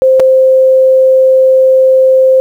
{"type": "tone with dropouts", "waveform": "sine", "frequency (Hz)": 523.3, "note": "C5", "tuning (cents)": 0, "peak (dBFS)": -3, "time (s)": [0.02, 2.4], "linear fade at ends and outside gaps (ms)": 0, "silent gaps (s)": [0.197, 0.201], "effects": ["7-bit"]}